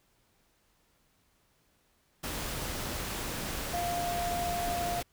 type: tone in noise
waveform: sine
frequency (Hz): 698.5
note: F5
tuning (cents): 0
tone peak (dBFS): -31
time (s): 3.73-5.01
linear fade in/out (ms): 10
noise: pink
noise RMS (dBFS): -36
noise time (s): 2.23-5.03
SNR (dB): +2
effects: pink hiss -70 dBFS RMS until 5.12 s